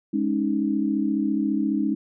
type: chord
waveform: sine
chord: Ab suspended fourth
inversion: none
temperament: just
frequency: 207.7 / 276.9 / 311.5 Hz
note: Ab3 / Db4 / Eb4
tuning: 0 / -2 / +2 cents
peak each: -25 dBFS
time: 0.13-1.95 s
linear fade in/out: 10 ms
effects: none